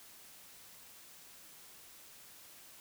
silence, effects white hiss -56 dBFS RMS until 2.8 s

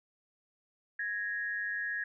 sine tone pair together, 1661.2 / 1863.3 Hz, G#6 / A#6, 0 / -1 cents, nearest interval major second, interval 199 cents, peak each -34 / -37 dBFS, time 0.99-2.04 s, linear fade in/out 5 ms, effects none

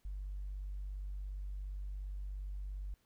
sine tone, 48.61 Hz, G1, 14 cents flat, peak -38 dBFS, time 0.05-2.94 s, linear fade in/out 0 ms, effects tanh soft clip ceiling -35 dBFS + pink hiss -75 dBFS RMS until 3.05 s

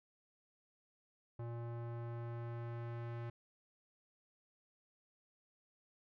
square tone with low-pass filter sweep, 117.7 Hz, A#2, 17 cents sharp, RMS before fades -44 dBFS, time 1.39-3.3 s, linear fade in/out 5 ms, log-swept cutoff 1000 to 2000 Hz, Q 0.93, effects none

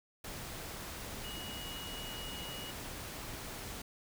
sine tone in noise, 2900 Hz, F#7, 35 cents flat, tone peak -45 dBFS, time 1.24-2.71 s, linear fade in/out 5 ms, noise pink, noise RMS -44 dBFS, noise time 0.24-3.82 s, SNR -4 dB, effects none

